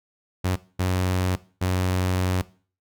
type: tone bursts at uneven times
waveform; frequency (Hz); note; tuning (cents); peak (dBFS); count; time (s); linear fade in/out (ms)
sawtooth; 92; F#2; -9; -17; 3; 0.44-0.56 / 0.79-1.36 / 1.61-2.42; 10
effects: noise-tail reverb RT60 0.4 s tail -18 dB re dry